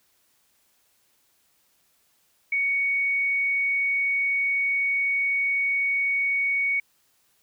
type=tone; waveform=sine; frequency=2232 Hz; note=C#7; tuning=11 cents sharp; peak=-21 dBFS; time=2.52-6.8 s; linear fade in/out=5 ms; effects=white hiss -66 dBFS RMS until 7.42 s